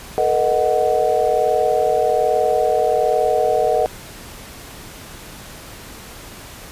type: chord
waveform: sine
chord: B dominant seventh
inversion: third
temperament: equal with one note detuned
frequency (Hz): 440 / 481.2 / 622.3 / 740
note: A4 / B4 / D#5 / F#5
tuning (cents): 0 / -45 / 0 / 0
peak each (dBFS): -21 / -20 / -19 / -19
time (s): 0.18-3.86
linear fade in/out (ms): 0
effects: pink hiss -37 dBFS RMS until 6.71 s + resampled to 32000 Hz